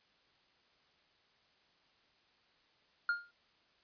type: tone with exponential decay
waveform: triangle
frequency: 1412 Hz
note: F6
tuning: 19 cents sharp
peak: -25 dBFS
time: 3.09-3.31 s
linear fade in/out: 2 ms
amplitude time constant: 46 ms
effects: white hiss -70 dBFS RMS until 3.83 s + resampled to 11025 Hz